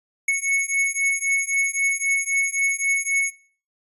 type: beating tone pair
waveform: square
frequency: 2205 / 2208.8 Hz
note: C#7 / C#7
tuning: -10 / -7 cents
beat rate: 3.8 Hz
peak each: -23 / -23 dBFS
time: 0.28-3.31 s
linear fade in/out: 5 ms
effects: noise-tail reverb RT60 0.4 s tail -17 dB re dry + resampled to 32000 Hz